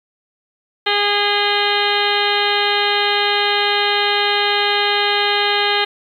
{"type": "harmonic tone with a mistuned harmonic", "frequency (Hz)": 409.9, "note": "G#4", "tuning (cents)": -23, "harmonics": [1, 2, 3, 4, 5, 6, 7, 8, 9, 10], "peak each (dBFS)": [-22, -21, -25, -23, -23, -27, -26, -22, -24, -26], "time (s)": [0.86, 5.85], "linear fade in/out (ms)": 10, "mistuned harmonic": 8, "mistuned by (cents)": -63, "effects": ["8-bit"]}